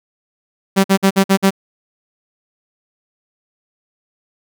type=tone bursts; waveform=sawtooth; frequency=193.9 Hz; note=G3; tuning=19 cents flat; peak=-5 dBFS; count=6; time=0.76-1.507 s; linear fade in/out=20 ms; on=82 ms; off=51 ms; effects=none